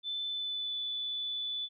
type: tone with pitch glide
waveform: sine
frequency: 3520 to 3478 Hz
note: A7 to A7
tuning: 0 to -21 cents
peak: -33 dBFS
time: 0.03-1.69 s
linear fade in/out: 50 ms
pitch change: -21 cents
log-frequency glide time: 0.26-0.76 s
effects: none